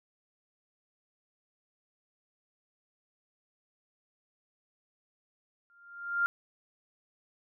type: tone with exponential growth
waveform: sine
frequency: 1396.9 Hz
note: F6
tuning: in tune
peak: -22 dBFS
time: 5.7-6.26 s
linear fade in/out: 0 ms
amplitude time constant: 120 ms
effects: none